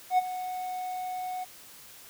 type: tone with ADSR envelope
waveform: triangle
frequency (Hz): 736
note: F#5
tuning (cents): -9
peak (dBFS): -16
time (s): 0.1-1.45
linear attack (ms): 81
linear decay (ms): 24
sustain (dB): -14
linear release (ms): 20
effects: white hiss -50 dBFS RMS until 2.09 s